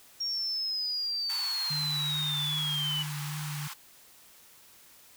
sine linear sweep, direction down, 5588 to 2948 Hz, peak -29 dBFS, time 0.2-3.03 s, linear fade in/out 10 ms
pink high-pass noise, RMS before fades -41 dBFS, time 1.29-3.74 s, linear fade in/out 10 ms, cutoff 800 Hz, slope 96 dB/octave
sine tone with vibrato, 148.9 Hz, D3, 24 cents sharp, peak -34 dBFS, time 1.7-3.68 s, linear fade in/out 10 ms, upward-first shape triangle, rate 2.5 Hz, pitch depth 29 cents each way
effects white hiss -56 dBFS RMS until 5.16 s

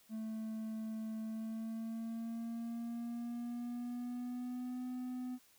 triangle tone with pitch glide, 220 to 251.3 Hz, A3 to B3, 0 to +30 cents, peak -37 dBFS, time 0.09-5.39 s, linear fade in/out 50 ms, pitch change +230 cents, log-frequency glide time 1.21-4.85 s, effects white hiss -67 dBFS RMS until 5.58 s

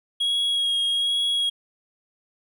triangle tone with vibrato, 3298 Hz, G#7, 13 cents flat, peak -19 dBFS, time 0.2-1.5 s, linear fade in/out 10 ms, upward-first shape sine, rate 1.2 Hz, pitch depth 17 cents each way, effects none

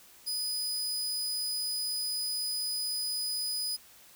sawtooth tone, 4978 Hz, D#8, in tune, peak -28 dBFS, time 0.26-3.77 s, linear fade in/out 20 ms, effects white hiss -56 dBFS RMS until 4.15 s

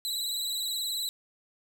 sawtooth tone with vibrato, 3951 Hz, B7, in tune, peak -27 dBFS, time 0.05-1.09 s, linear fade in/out 0 ms, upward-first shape sine, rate 19 Hz, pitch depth 54 cents each way, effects none

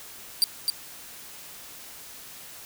sawtooth tone with echo, 4699 Hz, D8, in tune, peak -14 dBFS, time 0.42-0.44 s, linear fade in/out 0 ms, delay 260 ms, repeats 1, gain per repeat -4 dB, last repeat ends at 0.7 s, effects white hiss -44 dBFS RMS until 2.65 s

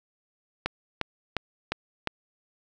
click train, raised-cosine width 0.3 ms, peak -10 dBFS, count 5, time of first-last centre 0.66-2.073 s, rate 2.83 Hz, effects none

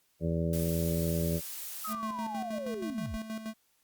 harmonic tone, 83 Hz, E2, 12 cents sharp, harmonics 1 / 2 / 3 / 4 / 5 / 6 / 7, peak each -34 / -30 / -40 / -39 / -38 / -43 / -37 dBFS, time 0.2-1.41 s, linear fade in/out 50 ms
blue noise, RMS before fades -40 dBFS, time 0.53-1.93 s, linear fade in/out 2 ms
sine linear sweep, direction down, 1300 to 31.37 Hz, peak -35 dBFS, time 1.84-3.17 s, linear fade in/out 10 ms
square tone with tremolo, 220 Hz, A3, in tune, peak -35 dBFS, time 1.87-3.54 s, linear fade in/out 50 ms, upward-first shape square, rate 6.3 Hz, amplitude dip 60%
effects white hiss -71 dBFS RMS until 3.83 s + Opus 48 kbps

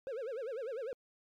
triangle tone with vibrato, 489.3 Hz, B4, 16 cents flat, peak -35 dBFS, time 0.07-0.93 s, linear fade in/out 0 ms, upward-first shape sine, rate 10 Hz, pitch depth 230 cents each way, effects MP3 96 kbps

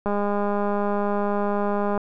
click train, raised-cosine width 1 ms, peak -12 dBFS, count 392, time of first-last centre 0.06-1.977 s, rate 204 Hz, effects none

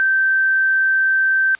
sine tone, 1556 Hz, G6, 13 cents flat, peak -13 dBFS, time 0-1.55 s, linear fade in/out 0 ms, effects white hiss -48 dBFS RMS until 1.59 s + resampled to 8000 Hz

